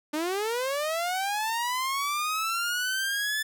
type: linear sweep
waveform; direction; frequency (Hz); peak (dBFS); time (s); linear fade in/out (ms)
sawtooth; up; 293.7 to 1750; -23; 0.13-3.43; 10
effects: none